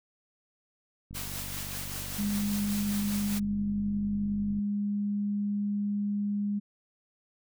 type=click train; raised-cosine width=5 ms; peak=-31 dBFS; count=169; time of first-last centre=1.11-4.588 s; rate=48.3 Hz
type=noise with tremolo; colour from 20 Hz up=white; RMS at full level=-37 dBFS; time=1.14-3.4 s; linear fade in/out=20 ms; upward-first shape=sine; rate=5.1 Hz; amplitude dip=30%
type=tone; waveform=sine; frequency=204.4 Hz; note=G#3; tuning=27 cents flat; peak=-27 dBFS; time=2.18-6.6 s; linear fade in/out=20 ms
effects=none